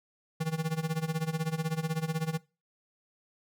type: tone with tremolo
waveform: square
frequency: 160.1 Hz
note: D#3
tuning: 50 cents sharp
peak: -27 dBFS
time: 0.4-2.38 s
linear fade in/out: 10 ms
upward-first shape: sine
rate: 16 Hz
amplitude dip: 90%
effects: noise-tail reverb RT60 0.3 s tail -22 dB re dry